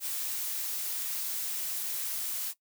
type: noise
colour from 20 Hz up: blue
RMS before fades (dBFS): -34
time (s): 0-2.54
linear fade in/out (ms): 50
effects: noise-tail reverb RT60 0.1 s tail -18 dB re dry